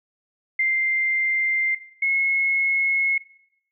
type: tone pair in turn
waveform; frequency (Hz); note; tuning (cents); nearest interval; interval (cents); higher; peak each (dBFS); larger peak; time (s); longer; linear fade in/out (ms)
sine; 2093 / 2175; C7 / C#7; 0 / -33; minor second; 67; second; -18; neither; 0.59-1.75 / 2.02-3.18; neither; 5
effects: noise-tail reverb RT60 0.7 s tail -17 dB re dry